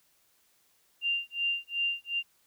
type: tone with tremolo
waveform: sine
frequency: 2787 Hz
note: F7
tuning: 4 cents flat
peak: -25 dBFS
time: 1.01-2.23 s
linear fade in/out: 50 ms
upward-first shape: sine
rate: 2.7 Hz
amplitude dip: 100%
effects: white hiss -68 dBFS RMS until 2.46 s